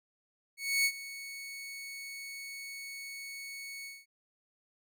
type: tone with ADSR envelope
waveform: sawtooth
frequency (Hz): 2217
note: C#7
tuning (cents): 0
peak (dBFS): -21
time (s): 0.57-4.06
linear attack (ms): 280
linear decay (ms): 64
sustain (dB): -17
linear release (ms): 210
effects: none